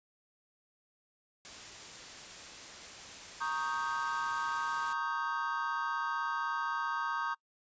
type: noise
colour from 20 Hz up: white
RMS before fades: -47 dBFS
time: 1.45-4.93 s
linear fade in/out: 0 ms
type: chord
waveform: triangle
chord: Eb dominant seventh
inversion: second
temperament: equal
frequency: 932.3 / 1108.7 / 1244.5 / 1568 Hz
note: Bb5 / Db6 / Eb6 / G6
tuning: 0 / 0 / 0 / 0 cents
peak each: -36 dBFS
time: 3.4-7.35 s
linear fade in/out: 20 ms
effects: noise-tail reverb RT60 0.1 s tail -25 dB re dry + resampled to 16000 Hz